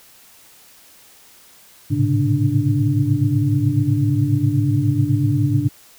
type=tone cluster; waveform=sine; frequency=105.5 / 112.9 / 132.6 / 141.6 / 294.1 Hz; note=G#2 / A2 / C3 / C#3 / D4; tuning=+28 / +45 / +23 / +37 / +3 cents; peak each=-21 dBFS; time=1.9-5.69 s; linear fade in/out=20 ms; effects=white hiss -48 dBFS RMS until 5.98 s